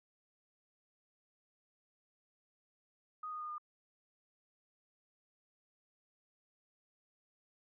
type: tone with pitch steps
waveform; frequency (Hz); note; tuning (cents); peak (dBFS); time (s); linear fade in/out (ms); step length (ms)
sine; 1244.5 / 1233.8 / 1223.1 / 1212.6; D#6 / D#6 / D#6 / D#6; 0 / -15 / -30 / -45; -40; 3.23-3.582; 5; 88
effects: none